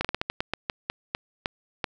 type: slowing click train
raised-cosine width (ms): 0.3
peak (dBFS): -10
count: 13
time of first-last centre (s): 0.01-1.842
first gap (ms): 36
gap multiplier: 1.24
effects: none